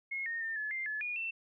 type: tone with pitch steps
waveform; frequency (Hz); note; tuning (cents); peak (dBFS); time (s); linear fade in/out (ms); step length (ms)
sine; 2163 / 1845 / 1805 / 1716 / 2097 / 1718 / 2444 / 2684; C#7 / A#6 / A6 / A6 / C7 / A6 / D#7 / E7; -43 / -18 / +44 / -44 / +3 / -42 / -32 / +31; -34; 0.11-1.31; 10; 150
effects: none